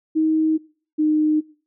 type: tone pair in turn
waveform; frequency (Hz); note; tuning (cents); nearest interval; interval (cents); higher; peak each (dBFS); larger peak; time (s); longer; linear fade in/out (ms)
sine; 315.3 / 306.9; D#4 / D#4; +23 / -24; unison; 47; first; -15; neither; 0.15-0.58 / 0.98-1.41; neither; 20
effects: noise-tail reverb RT60 0.4 s tail -20 dB re dry

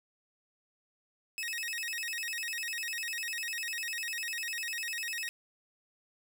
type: tone with vibrato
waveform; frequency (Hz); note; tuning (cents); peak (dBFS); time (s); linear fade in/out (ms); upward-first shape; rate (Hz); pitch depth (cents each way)
sawtooth; 2205; C#7; -10; -31; 1.38-5.29; 0; square; 10; 280
effects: none

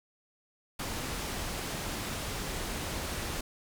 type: low-pass noise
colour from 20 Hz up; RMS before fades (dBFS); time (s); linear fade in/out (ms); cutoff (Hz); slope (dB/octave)
pink; -36; 0.79-3.41; 5; 12000; 12
effects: none

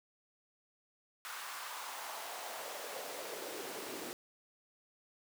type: noise with high-pass filter sweep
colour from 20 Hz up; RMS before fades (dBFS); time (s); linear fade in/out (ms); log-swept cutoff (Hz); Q
pink; -44; 1.25-4.13; 0; 1200 to 320; 2.2
effects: none

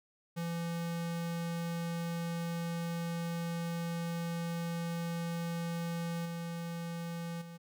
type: tone with level steps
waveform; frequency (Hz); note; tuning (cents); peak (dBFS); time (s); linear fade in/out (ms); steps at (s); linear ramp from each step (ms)
square; 168.9; E3; +42; -35 / -38 / -46; 0.36-7.58; 20; 6.25 / 7.41; 10
effects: none

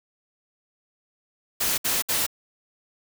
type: noise bursts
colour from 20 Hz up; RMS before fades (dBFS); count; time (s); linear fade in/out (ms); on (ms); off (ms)
white; -24; 3; 1.6-2.266; 10; 180; 63
effects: none

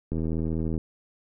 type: click train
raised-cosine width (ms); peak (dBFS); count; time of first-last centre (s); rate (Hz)
3; -17; 54; 0.12-0.778; 80.5
effects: none

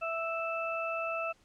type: harmonic tone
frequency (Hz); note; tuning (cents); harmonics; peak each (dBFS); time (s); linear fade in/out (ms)
659.3; E5; 0; 1 / 2 / 4; -35 / -36 / -37; 0.01-1.33; 20
effects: pink hiss -66 dBFS RMS until 1.44 s + low-pass 8000 Hz 12 dB/octave

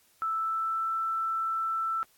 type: tone with pitch glide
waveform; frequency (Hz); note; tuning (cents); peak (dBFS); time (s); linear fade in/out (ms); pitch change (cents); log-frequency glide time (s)
sine; 1318.5 to 1329.2; E6 to E6; 0 to +14; -27; 0.22-2.03; 0; +14; 0.35-0.91
effects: white hiss -64 dBFS RMS until 2.17 s + AAC 64 kbps

